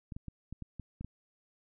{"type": "clicks", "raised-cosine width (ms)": 5, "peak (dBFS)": -29, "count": 8, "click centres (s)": [0.122, 0.165, 0.283, 0.526, 0.623, 0.797, 1.01, 1.046], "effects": []}